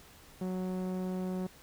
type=tone with low-pass filter; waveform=sawtooth; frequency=184.7 Hz; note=F#3; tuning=3 cents flat; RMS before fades=-35 dBFS; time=0.41-1.47 s; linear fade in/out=5 ms; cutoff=720 Hz; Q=0.59; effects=pink hiss -56 dBFS RMS until 1.62 s